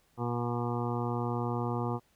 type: harmonic tone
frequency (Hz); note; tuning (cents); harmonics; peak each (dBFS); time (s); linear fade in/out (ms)
120; B2; -49; 1 / 2 / 3 / 4 / 6 / 7 / 8 / 9 / 10; -33 / -36 / -38 / -39 / -41 / -41 / -42 / -43 / -43; 0.17-2; 50
effects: pink hiss -69 dBFS RMS until 2.15 s